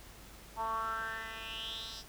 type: tone with band-pass filter sweep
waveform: 10% pulse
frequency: 223.3 Hz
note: A3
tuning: 26 cents sharp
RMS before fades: -39 dBFS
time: 0.56-2.04 s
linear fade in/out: 50 ms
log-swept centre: 900 to 5000 Hz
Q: 5.7
effects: added 50 Hz sine -55 dBFS peak until 2.08 s + pink hiss -54 dBFS RMS until 2.08 s